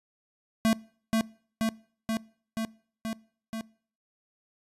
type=tone with echo; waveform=square; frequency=223 Hz; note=A3; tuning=23 cents sharp; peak=-21 dBFS; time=0.65-0.73 s; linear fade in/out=0 ms; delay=480 ms; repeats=6; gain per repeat=-2 dB; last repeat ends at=3.61 s; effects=noise-tail reverb RT60 0.5 s tail -23 dB re dry + resampled to 32000 Hz